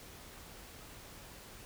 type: silence
effects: pink hiss -52 dBFS RMS until 1.65 s